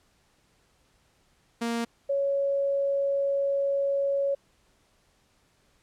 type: tone pair in turn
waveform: sawtooth / sine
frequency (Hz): 233.1 / 556.5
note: A#3 / C#5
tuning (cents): 0 / +7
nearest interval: octave + minor third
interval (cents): 1507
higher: second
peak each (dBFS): -23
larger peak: neither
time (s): 1.61-1.85 / 2.09-4.35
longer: second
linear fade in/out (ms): 10
effects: pink hiss -66 dBFS RMS until 5.82 s + low-pass 10000 Hz 12 dB/octave